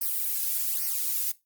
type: noise with flanger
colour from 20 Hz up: violet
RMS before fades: -28 dBFS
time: 0.01-1.32 s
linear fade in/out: 10 ms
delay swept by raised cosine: 0.27 to 2.17 ms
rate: 1.2 Hz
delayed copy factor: -0.85
effects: noise-tail reverb RT60 0.2 s tail -17 dB re dry + Opus 32 kbps